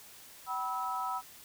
sine tone cluster, 763 / 979 / 1298 Hz, G5 / B5 / E6, -47 / -15 / -27 cents, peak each -38 / -36 / -36 dBFS, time 0.46-1.22 s, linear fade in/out 50 ms, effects white hiss -53 dBFS RMS until 1.44 s

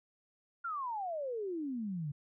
sine exponential sweep, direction down, 1423 to 138.59 Hz, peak -35 dBFS, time 0.64-2.12 s, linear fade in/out 10 ms, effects none

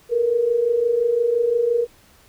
sine tone pair together, 450.9 / 476.7 Hz, A4 / A#4, +42 / +39 cents, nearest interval minor second, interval 97 cents, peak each -23 / -17 dBFS, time 0.09-1.87 s, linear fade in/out 50 ms, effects pink hiss -53 dBFS RMS until 2.28 s

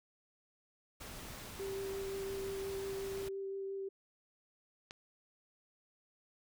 pink noise, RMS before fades -48 dBFS, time 1-3.29 s, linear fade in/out 10 ms
sine tone with vibrato, 390.3 Hz, G4, 8 cents flat, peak -38 dBFS, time 1.59-3.89 s, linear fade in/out 10 ms, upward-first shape sine, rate 5.7 Hz, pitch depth 9 cents each way
click, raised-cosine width 0.2 ms, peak -29 dBFS, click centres 4.909 s
effects none

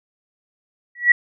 sine tone with exponential growth, 1933 Hz, B6, 38 cents flat, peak -4 dBFS, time 0.95-1.12 s, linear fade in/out 5 ms, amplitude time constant 35 ms, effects none

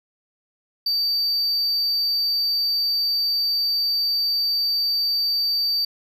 triangle tone, 4624 Hz, D8, 28 cents flat, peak -18 dBFS, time 0.86-5.85 s, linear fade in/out 5 ms, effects none

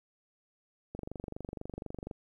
click train, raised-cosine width 2 ms, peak -26 dBFS, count 29, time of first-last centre 0.95-2.112 s, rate 24.1 Hz, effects 11-bit

